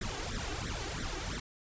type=noise with flanger; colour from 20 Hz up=pink; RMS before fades=-37 dBFS; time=0.01-1.4 s; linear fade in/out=5 ms; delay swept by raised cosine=0.52 to 2.62 ms; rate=3 Hz; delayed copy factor=+0.9; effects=resampled to 16000 Hz

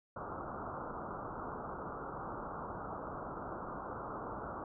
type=low-pass noise; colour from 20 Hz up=white; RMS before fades=-43 dBFS; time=0.16-4.64 s; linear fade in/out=2 ms; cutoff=1400 Hz; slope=96 dB/octave; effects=none

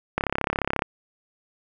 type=click train; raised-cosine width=0.5 ms; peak=-7 dBFS; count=23; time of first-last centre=0.18-0.821 s; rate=34.3 Hz; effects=none

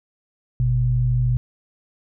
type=tone pair together; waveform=sine; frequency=50.12 / 123.47 Hz; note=G1 / B2; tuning=+39 / 0 cents; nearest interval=octave + major third; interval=1561 cents; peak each=-23 / -17 dBFS; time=0.6-1.37 s; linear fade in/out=0 ms; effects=none

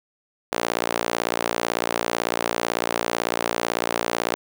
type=tone with high-pass filter; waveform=sawtooth; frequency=58 Hz; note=A#1; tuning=8 cents flat; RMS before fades=-25 dBFS; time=0.52-4.35 s; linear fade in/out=0 ms; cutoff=490 Hz; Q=1; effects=none

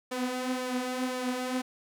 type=tone with flanger; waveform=sawtooth; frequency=253.1 Hz; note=B3; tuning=43 cents sharp; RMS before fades=-32 dBFS; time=0.11-1.62 s; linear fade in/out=10 ms; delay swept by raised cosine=1.7 to 6.5 ms; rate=1.9 Hz; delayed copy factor=+0.55; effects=low-pass 12000 Hz 12 dB/octave + 10-bit

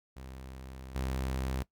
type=tone with level steps; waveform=sawtooth; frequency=65.41 Hz; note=C2; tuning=in tune; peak=-40 / -28 dBFS; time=0.16-1.63 s; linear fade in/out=10 ms; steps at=0.95 s; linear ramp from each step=2 ms; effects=noise-tail reverb RT60 0.1 s tail -19 dB re dry

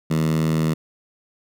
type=tone with high-pass filter; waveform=10% pulse; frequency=79.2 Hz; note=D#2; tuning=31 cents sharp; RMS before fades=-20 dBFS; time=0.1-0.74 s; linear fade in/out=10 ms; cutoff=170 Hz; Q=4.4; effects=none

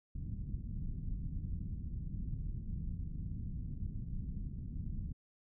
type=low-pass noise; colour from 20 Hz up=pink; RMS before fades=-40 dBFS; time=0.15-5.13 s; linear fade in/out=5 ms; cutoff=190 Hz; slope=24 dB/octave; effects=none

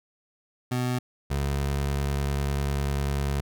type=tone pair in turn; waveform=25% pulse; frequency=124.9 / 70.1 Hz; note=B2 / C#2; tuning=+20 / +20 cents; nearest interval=minor seventh; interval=1000 cents; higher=first; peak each=-21 dBFS; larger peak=neither; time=0.71-0.99 / 1.3-3.41 s; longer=second; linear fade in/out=10 ms; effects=none

